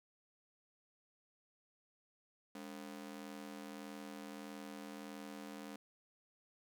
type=ring-modulated tone; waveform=sawtooth; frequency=246.9 Hz; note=B3; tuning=in tune; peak=-40 dBFS; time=2.55-5.76 s; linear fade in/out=2 ms; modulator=40.8 Hz; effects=none